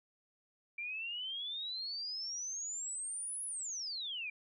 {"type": "exponential two-way sweep", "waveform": "sine", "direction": "up then down", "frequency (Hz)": [2340, 10600, 2340], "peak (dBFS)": -38, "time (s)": [0.78, 4.3], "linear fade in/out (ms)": 5, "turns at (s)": 3.44, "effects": []}